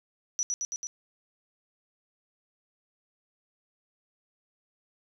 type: tone with echo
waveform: sine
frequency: 5890 Hz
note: F#8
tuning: 9 cents flat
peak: -25 dBFS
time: 0.39-0.43 s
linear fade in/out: 0 ms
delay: 110 ms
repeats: 4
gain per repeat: -2 dB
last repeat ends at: 0.87 s
effects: none